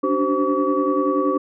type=tone cluster; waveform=sine; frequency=284 / 294.4 / 380.3 / 520 / 1138 Hz; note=C#4 / D4 / F#4 / C5 / C#6; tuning=+42 / +4 / +48 / -11 / +45 cents; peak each=-23 dBFS; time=0.03-1.38 s; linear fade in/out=10 ms; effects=tanh soft clip ceiling -6 dBFS